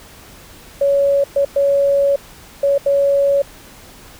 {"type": "tone bursts at uneven times", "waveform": "sine", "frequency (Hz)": 560, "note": "C#5", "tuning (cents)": 18, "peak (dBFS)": -11, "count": 5, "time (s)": [[0.81, 1.24], [1.36, 1.45], [1.56, 2.16], [2.63, 2.78], [2.86, 3.42]], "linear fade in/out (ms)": 5, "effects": ["pink hiss -41 dBFS RMS until 4.19 s"]}